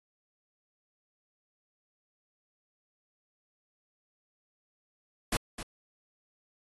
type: noise with echo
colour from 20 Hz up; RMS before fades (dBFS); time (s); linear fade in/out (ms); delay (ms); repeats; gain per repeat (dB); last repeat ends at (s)
pink; -29; 5.32-5.37; 5; 260; 1; -10; 5.63
effects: AAC 32 kbps